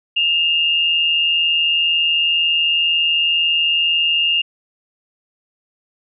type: tone pair together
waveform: sine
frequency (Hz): 2660 / 2822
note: E7 / F7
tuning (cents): +15 / +17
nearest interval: minor second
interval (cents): 102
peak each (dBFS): -23 / -14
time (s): 0.16-4.42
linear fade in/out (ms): 10
effects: none